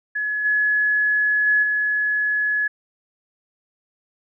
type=tone with level steps; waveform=sine; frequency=1697 Hz; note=G#6; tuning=37 cents sharp; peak=-21 / -16 / -14 / -18 dBFS; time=0.15-2.68 s; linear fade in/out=10 ms; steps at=0.44 / 1.46 / 1.62 s; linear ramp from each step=20 ms; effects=none